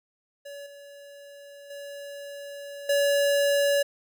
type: tone with level steps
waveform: square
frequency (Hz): 568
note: C#5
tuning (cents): +42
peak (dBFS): -39 / -45 / -38 / -21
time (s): 0.45-3.83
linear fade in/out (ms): 10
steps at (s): 0.66 / 1.7 / 2.89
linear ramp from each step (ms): 5
effects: none